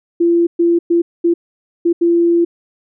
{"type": "tone bursts at uneven times", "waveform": "sine", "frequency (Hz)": 341.1, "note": "F4", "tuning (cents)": -41, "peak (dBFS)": -9, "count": 6, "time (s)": [[0.2, 0.47], [0.59, 0.79], [0.9, 1.02], [1.24, 1.34], [1.85, 1.93], [2.01, 2.45]], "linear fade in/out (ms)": 10, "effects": []}